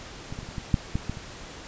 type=clicks; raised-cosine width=5 ms; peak=-22 / -23 / -27 / -27 / -19 / -7 / -13 / -16 / -25 dBFS; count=9; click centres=0.325 / 0.389 / 0.431 / 0.489 / 0.582 / 0.742 / 0.955 / 1.096 / 1.172 s; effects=pink hiss -42 dBFS RMS until 1.67 s + resampled to 16000 Hz